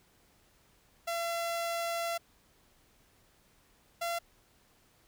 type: tone pair in turn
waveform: sawtooth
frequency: 678 / 682.3 Hz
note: E5 / F5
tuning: +49 / -41 cents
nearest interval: unison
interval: 10 cents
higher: second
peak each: -28 / -28 dBFS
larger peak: neither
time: 1.07-2.18 / 4.01-4.19 s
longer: first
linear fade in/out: 10 ms
effects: pink hiss -66 dBFS RMS until 5.07 s